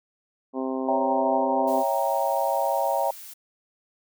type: harmonic tone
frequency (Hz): 131.4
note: C3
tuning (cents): +8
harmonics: 2 / 3 / 4 / 5 / 6 / 7 / 8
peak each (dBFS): -28 / -32 / -34 / -36 / -38 / -39 / -40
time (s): 0.53-1.84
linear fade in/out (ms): 50
type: chord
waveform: sine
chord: C# diminished seventh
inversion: none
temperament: equal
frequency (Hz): 554.4 / 659.3 / 784 / 932.3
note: C#5 / E5 / G5 / Bb5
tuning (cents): 0 / 0 / 0 / 0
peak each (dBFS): -27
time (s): 0.88-3.11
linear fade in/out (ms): 5
type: noise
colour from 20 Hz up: blue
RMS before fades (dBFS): -42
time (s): 1.67-3.34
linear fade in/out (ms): 10
effects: none